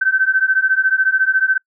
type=beating tone pair; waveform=sine; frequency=1531 / 1545 Hz; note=G6 / G6; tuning=-41 / -26 cents; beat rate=14 Hz; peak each=-16 / -15 dBFS; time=0.01-1.58 s; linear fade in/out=10 ms; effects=noise-tail reverb RT60 0.1 s tail -26 dB re dry